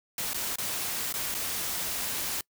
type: noise with dropouts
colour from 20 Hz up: white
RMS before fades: -32 dBFS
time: 0.18-2.41 s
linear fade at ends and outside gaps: 2 ms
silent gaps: 0.334-0.344 / 0.558-0.584 / 1.126-1.139 / 1.344-1.348 s
effects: noise-tail reverb RT60 0.1 s tail -25 dB re dry